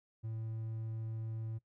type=tone; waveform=triangle; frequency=111.6 Hz; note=A2; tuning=25 cents sharp; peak=-36 dBFS; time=0.23-1.59 s; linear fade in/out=20 ms; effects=noise-tail reverb RT60 0.1 s tail -19 dB re dry